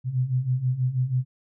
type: beating tone pair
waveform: sine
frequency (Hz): 123.8 / 130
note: B2 / C3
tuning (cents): +5 / -11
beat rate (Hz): 6.2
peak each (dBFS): -27 / -23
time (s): 0.04-1.25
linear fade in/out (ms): 50
effects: none